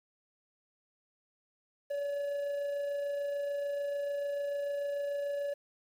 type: tone with amplitude modulation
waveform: triangle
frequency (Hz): 570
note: C#5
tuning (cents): +48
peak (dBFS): -29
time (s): 1.9-5.54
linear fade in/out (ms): 10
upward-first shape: sine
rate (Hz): 26.8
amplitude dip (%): 25
effects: 10-bit